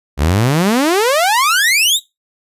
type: exponential sweep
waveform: sawtooth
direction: up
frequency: 65.6 to 3951 Hz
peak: -7 dBFS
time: 0.17-2 s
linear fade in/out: 50 ms
effects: noise-tail reverb RT60 0.2 s tail -19 dB re dry + resampled to 32000 Hz